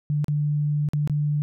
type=tone with dropouts; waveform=sine; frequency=147.9 Hz; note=D3; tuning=13 cents sharp; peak=-20 dBFS; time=0.1-1.42 s; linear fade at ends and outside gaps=0 ms; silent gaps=0.244-0.282 / 0.888-0.934 / 1.075-1.097 s; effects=none